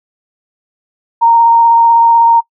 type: tone with vibrato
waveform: sine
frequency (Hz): 927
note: A#5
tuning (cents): -10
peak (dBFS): -4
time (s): 1.21-2.41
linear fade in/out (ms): 20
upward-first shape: square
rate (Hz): 16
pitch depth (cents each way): 9
effects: noise-tail reverb RT60 0.1 s tail -23 dB re dry